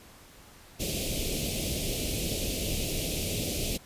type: band-stop noise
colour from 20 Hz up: pink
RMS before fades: -31 dBFS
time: 0.79-3.78 s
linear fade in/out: 20 ms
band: 650 to 2400 Hz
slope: 48 dB/octave
effects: pink hiss -53 dBFS RMS until 3.85 s + resampled to 32000 Hz